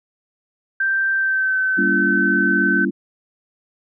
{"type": "tone with pitch glide", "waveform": "sine", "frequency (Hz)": [1568, 1529.5], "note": ["G6", "G6"], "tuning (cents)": [0, -43], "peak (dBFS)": -16, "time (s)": [0.8, 2.85], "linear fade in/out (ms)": 5, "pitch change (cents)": -43, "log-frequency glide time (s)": [1.15, 1.58]}
{"type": "chord", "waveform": "sine", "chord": "G diminished seventh", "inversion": "none", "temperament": "just", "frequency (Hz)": [196, 235.2, 282.2, 338.7], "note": ["G3", "Bb3", "Db4", "Fb4"], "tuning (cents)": [0, 16, 31, 47], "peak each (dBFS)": [-22, -25, -23, -23], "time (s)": [1.77, 2.91], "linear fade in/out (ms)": 20}
{"effects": []}